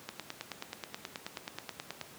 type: click train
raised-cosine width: 0.2 ms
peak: -20 dBFS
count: 19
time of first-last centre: 0.09-2.013 s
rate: 9.36 Hz
effects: pink hiss -52 dBFS RMS until 2.18 s + high-pass 150 Hz 12 dB/octave